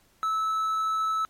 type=tone; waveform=triangle; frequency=1305 Hz; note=E6; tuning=18 cents flat; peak=-22 dBFS; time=0.23-1.25 s; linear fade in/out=0 ms; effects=pink hiss -63 dBFS RMS until 1.29 s + MP3 64 kbps